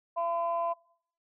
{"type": "tone pair together", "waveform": "sine", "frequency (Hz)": [679, 1016], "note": ["F5", "B5"], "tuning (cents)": [-49, 49], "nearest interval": "perfect fifth", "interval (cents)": 698, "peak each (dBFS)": [-29, -30], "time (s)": [0.16, 0.74], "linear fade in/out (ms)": 20, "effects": ["noise-tail reverb RT60 0.7 s tail -25 dB re dry", "tanh soft clip ceiling -21 dBFS"]}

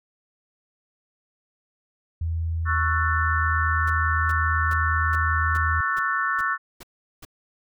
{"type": "tone", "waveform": "sine", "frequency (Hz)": 82.41, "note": "E2", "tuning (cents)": 0, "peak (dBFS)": -23, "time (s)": [2.21, 5.81], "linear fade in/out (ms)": 5}
{"type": "chord", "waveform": "sine", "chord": "F# minor seventh", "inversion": "second", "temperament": "just", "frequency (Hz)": [1110, 1332, 1480, 1776], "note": ["C#6", "E6", "F#6", "A6"], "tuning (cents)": [2, 18, 0, 16], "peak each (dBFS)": -27, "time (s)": [2.65, 6.58], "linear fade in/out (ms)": 50}
{"type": "noise bursts", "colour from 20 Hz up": "pink", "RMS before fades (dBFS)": -41, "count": 9, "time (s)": [3.87, 7.251], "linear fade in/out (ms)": 5, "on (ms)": 29, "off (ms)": 390}
{"effects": []}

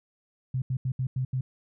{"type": "tone bursts at uneven times", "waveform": "sine", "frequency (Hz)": 129.2, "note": "C3", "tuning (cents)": -21, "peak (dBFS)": -25, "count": 6, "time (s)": [[0.54, 0.62], [0.7, 0.77], [0.85, 0.92], [0.99, 1.07], [1.16, 1.25], [1.33, 1.41]], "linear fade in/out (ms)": 5, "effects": []}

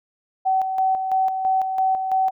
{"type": "tone with tremolo", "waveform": "sine", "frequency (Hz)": 760, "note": "F#5", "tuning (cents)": 46, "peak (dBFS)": -16, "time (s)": [0.45, 2.31], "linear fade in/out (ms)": 20, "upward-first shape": "square", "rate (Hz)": 3, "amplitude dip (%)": 50, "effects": []}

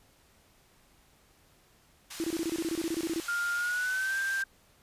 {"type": "band-pass noise", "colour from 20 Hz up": "white", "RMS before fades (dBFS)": -43, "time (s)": [2.1, 4.43], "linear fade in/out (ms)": 10, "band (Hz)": [950, 8700], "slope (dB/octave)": 12}
{"type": "tone bursts", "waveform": "sine", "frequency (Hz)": 329.5, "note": "E4", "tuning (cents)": -1, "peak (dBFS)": -28, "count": 16, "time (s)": [2.2, 3.2], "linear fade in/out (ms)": 0, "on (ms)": 40, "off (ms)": 24}
{"type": "tone with pitch glide", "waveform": "sine", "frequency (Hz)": [1406, 1578.2], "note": ["F6", "G6"], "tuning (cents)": [11, 11], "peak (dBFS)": -28, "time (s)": [3.28, 4.44], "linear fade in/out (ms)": 5, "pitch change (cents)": 200, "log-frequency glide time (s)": [3.54, 4.16]}
{"effects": ["pink hiss -63 dBFS RMS until 4.82 s", "resampled to 32000 Hz"]}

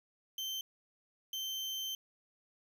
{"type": "tone bursts at uneven times", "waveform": "35% pulse", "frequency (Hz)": 3107, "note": "G7", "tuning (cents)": -16, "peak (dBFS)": -35, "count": 2, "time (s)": [[0.38, 0.61], [1.33, 1.95]], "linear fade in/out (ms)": 2, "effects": []}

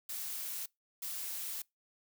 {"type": "noise bursts at uneven times", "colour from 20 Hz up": "blue", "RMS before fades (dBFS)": -40, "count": 2, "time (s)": [[0.09, 0.66], [1.02, 1.62]], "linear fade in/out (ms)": 5, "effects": ["noise-tail reverb RT60 0.2 s tail -25 dB re dry"]}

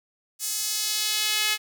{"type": "tone with high-pass filter sweep", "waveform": "sawtooth", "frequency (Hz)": 425.9, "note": "G#4", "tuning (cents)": 44, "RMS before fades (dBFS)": -26, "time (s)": [0.39, 1.58], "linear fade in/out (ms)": 50, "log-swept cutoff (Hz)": [7300, 2400], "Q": 1.2, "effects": []}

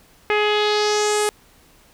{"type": "tone with low-pass filter sweep", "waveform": "sawtooth", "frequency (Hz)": 420, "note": "G#4", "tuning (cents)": 19, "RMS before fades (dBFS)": -19, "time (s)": [0.3, 1.29], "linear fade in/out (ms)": 0, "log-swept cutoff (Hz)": [2300, 9800], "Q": 2.9, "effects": ["pink hiss -53 dBFS RMS until 1.93 s"]}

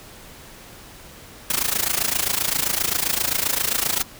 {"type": "noise with amplitude modulation", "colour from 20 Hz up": "white", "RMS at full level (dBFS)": -19, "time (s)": [1.5, 4.03], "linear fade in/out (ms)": 2, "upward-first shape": "sine", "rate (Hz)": 27.6, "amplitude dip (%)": 85, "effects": ["pink hiss -43 dBFS RMS until 4.19 s"]}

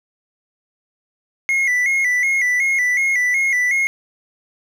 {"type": "tone with vibrato", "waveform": "triangle", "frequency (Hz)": 2065, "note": "C7", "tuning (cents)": -23, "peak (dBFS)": -13, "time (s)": [1.49, 3.87], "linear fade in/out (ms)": 0, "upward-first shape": "square", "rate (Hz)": 2.7, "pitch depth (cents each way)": 74, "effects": []}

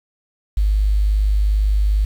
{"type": "tone with quantisation", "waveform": "sine", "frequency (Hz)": 51.2, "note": "G#1", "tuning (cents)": -24, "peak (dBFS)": -13, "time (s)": [0.57, 2.05], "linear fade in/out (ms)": 5, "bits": 7, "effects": []}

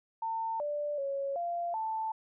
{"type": "tone with pitch steps", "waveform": "sine", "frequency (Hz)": [900, 588, 553, 691, 883], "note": ["A5", "D5", "C#5", "F5", "A5"], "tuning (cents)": [39, 2, -4, -19, 6], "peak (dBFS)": -31, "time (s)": [0.22, 2.12], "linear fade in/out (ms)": 5, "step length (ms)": 380, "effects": []}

